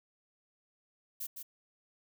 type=noise with echo; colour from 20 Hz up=violet; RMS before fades=-39 dBFS; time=1.2-1.27 s; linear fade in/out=10 ms; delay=160 ms; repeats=1; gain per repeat=-5 dB; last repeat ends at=1.43 s; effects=none